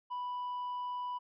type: tone with tanh clipping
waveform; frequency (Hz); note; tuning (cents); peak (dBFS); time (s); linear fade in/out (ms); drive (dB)
triangle; 987.8; B5; 0; -36; 0.1-1.19; 20; 7
effects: none